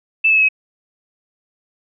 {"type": "tone with pitch steps", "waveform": "sine", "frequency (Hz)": [2637, 2608, 2580, 2552], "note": ["E7", "E7", "E7", "D#7"], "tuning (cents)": [0, -19, -38, 43], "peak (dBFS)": -10, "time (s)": [0.24, 0.488], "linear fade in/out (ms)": 10, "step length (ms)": 62, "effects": []}